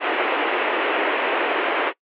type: band-pass noise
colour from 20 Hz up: pink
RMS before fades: -22 dBFS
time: 0-1.93 s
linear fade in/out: 50 ms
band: 320 to 2900 Hz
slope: 48 dB/octave
effects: noise-tail reverb RT60 0.1 s tail -23 dB re dry + AAC 48 kbps